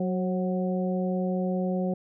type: harmonic tone with a mistuned harmonic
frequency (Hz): 185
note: F#3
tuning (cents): 0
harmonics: 1 / 2 / 3 / 4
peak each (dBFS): -26 / -33 / -32 / -38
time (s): 0-1.94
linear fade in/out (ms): 5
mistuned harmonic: 3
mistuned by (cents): -37
effects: none